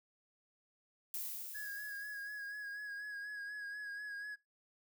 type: noise with exponential decay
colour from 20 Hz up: violet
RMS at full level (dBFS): -40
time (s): 1.14-3.35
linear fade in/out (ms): 1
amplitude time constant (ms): 480
type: tone with vibrato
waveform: triangle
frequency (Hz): 1661.2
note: G#6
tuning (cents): 0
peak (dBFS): -40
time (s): 1.54-4.36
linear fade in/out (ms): 20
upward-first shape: sine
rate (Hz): 4.1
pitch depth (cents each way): 36
effects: noise-tail reverb RT60 0.2 s tail -20 dB re dry